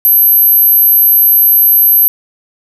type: tone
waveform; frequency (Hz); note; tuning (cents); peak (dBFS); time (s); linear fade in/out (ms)
sine; 12430; G9; -16; -4; 0.05-2.08; 0
effects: none